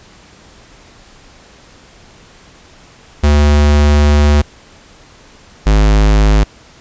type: tone pair in turn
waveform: square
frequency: 73.5 / 51.97 Hz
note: D2 / G#1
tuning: +2 / +2 cents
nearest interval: tritone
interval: 600 cents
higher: first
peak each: -7 dBFS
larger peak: neither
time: 3.23-4.42 / 5.66-6.44 s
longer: first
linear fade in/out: 10 ms
effects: pink hiss -42 dBFS RMS until 6.8 s + resampled to 16000 Hz